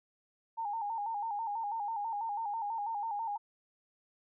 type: tone with vibrato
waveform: sine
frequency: 863 Hz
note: A5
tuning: 34 cents flat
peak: -33 dBFS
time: 0.57-3.38 s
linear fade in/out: 20 ms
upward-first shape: square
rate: 6.1 Hz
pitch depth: 89 cents each way
effects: none

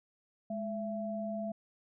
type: tone pair together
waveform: sine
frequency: 210 / 669.2 Hz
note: G#3 / E5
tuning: +19 / +26 cents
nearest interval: octave + minor sixth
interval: 2007 cents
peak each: -37 / -37 dBFS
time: 0.5-1.52 s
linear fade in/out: 5 ms
effects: none

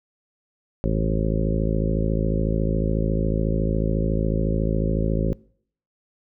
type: harmonic tone with a mistuned harmonic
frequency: 54 Hz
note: A1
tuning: 32 cents flat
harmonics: 1 / 2 / 3 / 4 / 5 / 6 / 7 / 8 / 9 / 10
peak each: -23 / -28 / -26 / -28 / -32 / -33 / -31 / -35 / -36 / -31 dBFS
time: 0.84-5.33 s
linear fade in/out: 0 ms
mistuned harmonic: 1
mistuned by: -77 cents
effects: noise-tail reverb RT60 0.6 s tail -24 dB re dry

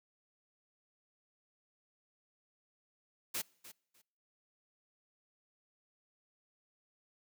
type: noise with echo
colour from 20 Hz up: white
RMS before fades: -37 dBFS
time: 3.34-3.42 s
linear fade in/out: 10 ms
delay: 300 ms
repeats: 2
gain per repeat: -15 dB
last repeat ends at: 4.02 s
effects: noise-tail reverb RT60 0.8 s tail -26 dB re dry + high-pass 100 Hz 12 dB/octave

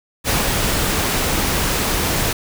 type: noise with ADSR envelope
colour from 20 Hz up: pink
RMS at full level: -17 dBFS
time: 0.24-2.33 s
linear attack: 49 ms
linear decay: 170 ms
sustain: -2 dB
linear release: 5 ms
effects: none

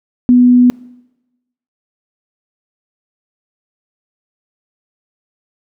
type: tone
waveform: sine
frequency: 246.9 Hz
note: B3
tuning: in tune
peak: -4 dBFS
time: 0.29-0.7 s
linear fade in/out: 0 ms
effects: noise-tail reverb RT60 1.0 s tail -24 dB re dry

